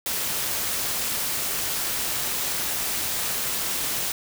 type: noise with amplitude modulation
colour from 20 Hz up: white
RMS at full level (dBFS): -25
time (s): 0.06-4.12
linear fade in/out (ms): 2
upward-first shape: sine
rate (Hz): 225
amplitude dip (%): 40
effects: none